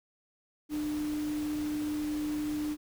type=tone in noise; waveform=sine; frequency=300 Hz; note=D4; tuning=37 cents sharp; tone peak=-30 dBFS; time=0.69-2.77 s; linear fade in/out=50 ms; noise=pink; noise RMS=-45 dBFS; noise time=0.69-2.77 s; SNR=+12 dB; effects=none